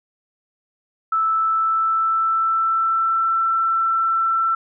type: tone with pitch glide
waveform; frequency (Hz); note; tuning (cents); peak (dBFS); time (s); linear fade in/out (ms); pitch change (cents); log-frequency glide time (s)
sine; 1315 to 1338.8; E6 to E6; -5 to +26; -16; 1.12-4.55; 5; +31; 1.26-3.35
effects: none